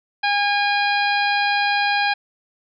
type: harmonic tone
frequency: 815 Hz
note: G#5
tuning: 33 cents flat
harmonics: 1 / 2 / 3 / 4 / 5 / 6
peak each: -20 / -22 / -24 / -30 / -28 / -33 dBFS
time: 0.23-2.14 s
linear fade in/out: 10 ms
effects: none